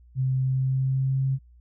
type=tone with pitch glide; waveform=sine; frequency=130.81 to 133.94 Hz; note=C3 to C3; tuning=0 to +41 cents; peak=-21 dBFS; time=0.15-1.39 s; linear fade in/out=50 ms; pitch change=+41 cents; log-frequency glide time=0.4-1.24 s; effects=added 60 Hz sine -50 dBFS peak until 1.6 s